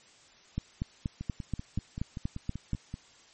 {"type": "two click trains", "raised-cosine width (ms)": 5, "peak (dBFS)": [-24, -18], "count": [10, 10], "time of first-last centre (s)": [[1.21, 2.941], [0.58, 2.733]], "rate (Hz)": [5.2, 4.18], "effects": ["white hiss -58 dBFS RMS until 3.33 s", "MP3 32 kbps"]}